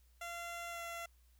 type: tone with pitch glide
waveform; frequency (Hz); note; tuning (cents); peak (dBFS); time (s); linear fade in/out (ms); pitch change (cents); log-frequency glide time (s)
15% pulse; 687 to 680.7; F5 to F5; -29 to -45; -36; 0.21-1.06; 5; -16; 0.7-0.81
effects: added 60 Hz sine -64 dBFS peak until 1.39 s + white hiss -75 dBFS RMS until 1.39 s